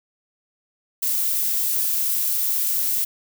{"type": "noise", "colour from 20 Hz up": "violet", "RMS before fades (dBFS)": -22, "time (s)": [1.02, 3.05], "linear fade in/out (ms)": 10, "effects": []}